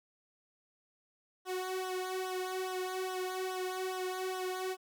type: tone with flanger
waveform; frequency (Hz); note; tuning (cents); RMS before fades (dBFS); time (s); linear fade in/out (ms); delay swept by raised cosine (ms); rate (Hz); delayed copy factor
sawtooth; 371.5; F#4; +7; -37; 1.45-4.77; 50; 0.42 to 2.32; 2.4; -0.9
effects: none